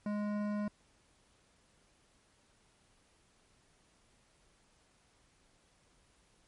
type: tone with hard clipping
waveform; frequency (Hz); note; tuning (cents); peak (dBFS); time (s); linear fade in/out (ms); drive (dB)
triangle; 207.7; G#3; 0; -35; 0.06-0.68; 2; 18
effects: pink hiss -69 dBFS RMS until 6.47 s + MP3 48 kbps